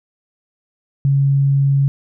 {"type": "tone", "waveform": "sine", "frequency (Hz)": 138.59, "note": "C#3", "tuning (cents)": 0, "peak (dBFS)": -11, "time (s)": [1.05, 1.88], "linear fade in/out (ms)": 0, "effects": []}